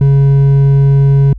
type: tone with hard clipping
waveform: triangle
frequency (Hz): 138.59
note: C#3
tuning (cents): 0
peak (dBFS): -6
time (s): 0.01-1.33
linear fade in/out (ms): 2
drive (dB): 7
effects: added 50 Hz sine -24 dBFS peak until 1.38 s